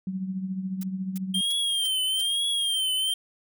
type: tone with tremolo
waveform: sine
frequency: 188.7 Hz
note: F#3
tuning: 34 cents sharp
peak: -25 dBFS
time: 0.07-1.41 s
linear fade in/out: 2 ms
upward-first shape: triangle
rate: 14 Hz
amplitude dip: 65%
type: noise bursts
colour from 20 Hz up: blue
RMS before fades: -39 dBFS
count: 5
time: 0.81-2.215 s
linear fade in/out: 5 ms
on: 25 ms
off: 320 ms
type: tone with vibrato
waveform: square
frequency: 3184 Hz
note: G7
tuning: 26 cents sharp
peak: -24 dBFS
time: 1.34-3.14 s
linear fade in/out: 5 ms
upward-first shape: triangle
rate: 1.1 Hz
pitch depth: 95 cents each way
effects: none